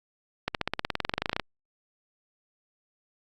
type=accelerating click train; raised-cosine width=0.3 ms; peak=-10 dBFS; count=20; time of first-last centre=0.48-1.397 s; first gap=68 ms; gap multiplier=0.96; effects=Opus 48 kbps